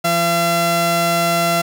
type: tone pair together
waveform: sawtooth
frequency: 170 / 680 Hz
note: F3 / F5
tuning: -46 / -46 cents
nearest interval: 2 octaves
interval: 2400 cents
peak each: -17 / -11 dBFS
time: 0.04-1.62 s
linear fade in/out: 10 ms
effects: none